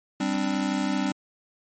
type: chord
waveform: square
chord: G suspended fourth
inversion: none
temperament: just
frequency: 196 / 261.3 / 294 Hz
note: G3 / C4 / D4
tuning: 0 / -2 / +2 cents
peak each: -29 dBFS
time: 0.2-1.12 s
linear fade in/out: 5 ms
effects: MP3 32 kbps